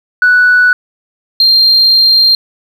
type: tone pair in turn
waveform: sine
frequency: 1480 / 4186 Hz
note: F#6 / C8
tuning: 0 / 0 cents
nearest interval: octave + tritone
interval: 1800 cents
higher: second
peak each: -3 dBFS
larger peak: neither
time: 0.22-0.73 / 1.4-2.35 s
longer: second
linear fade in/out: 2 ms
effects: tanh soft clip ceiling -1 dBFS + 7-bit